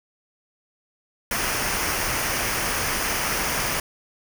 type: noise with comb filter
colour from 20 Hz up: pink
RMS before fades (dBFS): -25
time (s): 1.31-3.8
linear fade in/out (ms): 2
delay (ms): 0.26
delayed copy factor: -0.55
effects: none